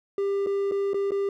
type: tone with dropouts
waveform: triangle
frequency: 397.4 Hz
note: G4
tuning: 24 cents sharp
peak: -21 dBFS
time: 0.18-1.29 s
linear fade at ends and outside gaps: 2 ms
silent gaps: 0.463-0.469 / 0.713-0.719 / 0.934-0.943 / 1.108-1.118 s
effects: none